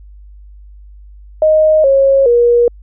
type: tone with pitch steps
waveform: sine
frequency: 622.3 / 544.9 / 477.1 Hz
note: D#5 / C#5 / A#4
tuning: 0 / -30 / +40 cents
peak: -6 dBFS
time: 1.42-2.68 s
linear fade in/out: 2 ms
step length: 420 ms
effects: added 50 Hz sine -34 dBFS peak until 2.82 s